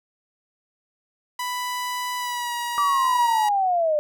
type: tone with pitch glide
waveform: sawtooth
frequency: 991 to 956.7 Hz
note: B5 to A#5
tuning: +6 to +45 cents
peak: -22 dBFS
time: 1.39-3.49 s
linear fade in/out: 5 ms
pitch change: -61 cents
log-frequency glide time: 2.17-2.54 s
type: linear sweep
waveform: sine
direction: down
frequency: 1172 to 587.3 Hz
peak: -18 dBFS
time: 2.78-3.99 s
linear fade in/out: 0 ms
effects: none